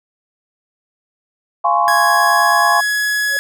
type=chord; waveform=sine; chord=Db major seventh; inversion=first; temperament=just; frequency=693 / 831.5 / 1039.4 / 1108.7 Hz; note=F5 / Ab5 / C6 / Db6; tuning=-14 / +2 / -12 / 0 cents; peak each=-17 dBFS; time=1.64-2.81 s; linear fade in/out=10 ms
type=tone with pitch glide; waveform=45% pulse; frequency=1661.2 to 1684.4 Hz; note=G#6 to G#6; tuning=0 to +24 cents; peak=-15 dBFS; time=1.88-3.39 s; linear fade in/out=0 ms; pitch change=+24 cents; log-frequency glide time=2.02-3.05 s
type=tone with exponential growth; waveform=sine; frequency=552 Hz; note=C#5; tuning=7 cents flat; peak=-24 dBFS; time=3.22-3.37 s; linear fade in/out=2 ms; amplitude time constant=32 ms
effects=none